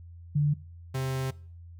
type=tone pair in turn; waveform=sine / 45% pulse; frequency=146.83 / 132.03 Hz; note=D3 / C3; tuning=0 / +16 cents; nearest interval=major second; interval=184 cents; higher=first; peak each=-21 / -28 dBFS; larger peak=first; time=0.35-0.54 / 0.94-1.31 s; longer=second; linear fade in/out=10 ms; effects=noise-tail reverb RT60 0.5 s tail -22 dB re dry + added 85 Hz sine -44 dBFS peak until 1.79 s